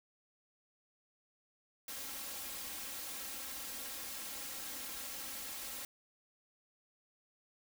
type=noise with comb filter; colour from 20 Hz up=white; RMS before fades=-44 dBFS; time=1.88-5.85 s; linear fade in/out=2 ms; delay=3.7 ms; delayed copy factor=+0.8; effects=none